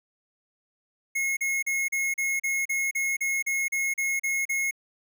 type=tone bursts; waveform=square; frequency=2166 Hz; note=C#7; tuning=41 cents flat; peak=-25 dBFS; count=14; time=1.15-4.711 s; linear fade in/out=10 ms; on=220 ms; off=37 ms; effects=none